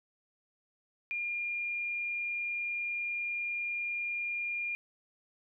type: tone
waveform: sine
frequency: 2410 Hz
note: D7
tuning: 44 cents sharp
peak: -32 dBFS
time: 1.11-4.75 s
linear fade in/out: 0 ms
effects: none